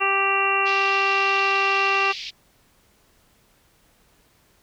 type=harmonic tone; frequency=392 Hz; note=G4; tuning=in tune; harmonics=1 / 2 / 3 / 4 / 5 / 6 / 7; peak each=-28 / -27 / -23 / -32 / -30 / -30 / -22 dBFS; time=0-2.13 s; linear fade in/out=20 ms
type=band-pass noise; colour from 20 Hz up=white; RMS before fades=-34 dBFS; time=0.65-2.31 s; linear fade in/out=20 ms; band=2200 to 5100 Hz; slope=48 dB/octave
effects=pink hiss -60 dBFS RMS until 4.62 s